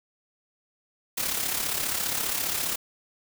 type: noise with amplitude modulation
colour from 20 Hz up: white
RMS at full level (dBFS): -26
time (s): 1.17-2.76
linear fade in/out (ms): 10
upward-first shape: sine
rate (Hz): 34.9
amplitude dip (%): 55
effects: none